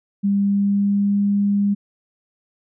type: tone with pitch glide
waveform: sine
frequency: 200 to 202 Hz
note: G3 to G#3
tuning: +35 to -48 cents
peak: -15 dBFS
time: 0.23-1.75 s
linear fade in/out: 20 ms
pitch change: +17 cents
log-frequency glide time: 0.42-1.22 s
effects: none